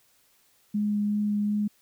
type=tone with vibrato; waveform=sine; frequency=207.7 Hz; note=G#3; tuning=in tune; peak=-23 dBFS; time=0.74-1.68 s; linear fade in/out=10 ms; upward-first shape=sine; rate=2.7 Hz; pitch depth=9 cents each way; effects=white hiss -64 dBFS RMS until 1.81 s